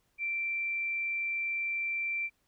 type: tone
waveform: sine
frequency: 2349 Hz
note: D7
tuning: in tune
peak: -30 dBFS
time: 0.18-2.3 s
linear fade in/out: 50 ms
effects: pink hiss -74 dBFS RMS until 2.47 s